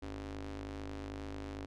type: ring-modulated tone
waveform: sawtooth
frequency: 102.3 Hz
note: G#2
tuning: 26 cents flat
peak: -34 dBFS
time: 0.02-1.66 s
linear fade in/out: 10 ms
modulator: 178 Hz
effects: low-pass 6000 Hz 12 dB/octave